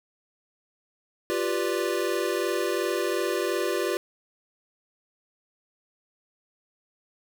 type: chord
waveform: square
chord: G dominant seventh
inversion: third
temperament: equal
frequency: 349.2 / 392 / 493.9 / 587.3 Hz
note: F4 / G4 / B4 / D5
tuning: 0 / 0 / 0 / 0 cents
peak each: -30 / -30 / -32 / -33 dBFS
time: 1.3-3.97 s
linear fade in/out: 0 ms
effects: none